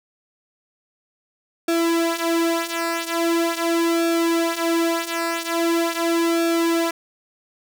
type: tone with flanger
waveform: sawtooth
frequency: 334.6 Hz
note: E4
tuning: 26 cents sharp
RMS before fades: -21 dBFS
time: 1.68-6.91 s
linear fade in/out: 5 ms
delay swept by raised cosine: 1 to 6.3 ms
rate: 0.42 Hz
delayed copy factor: -0.75
effects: none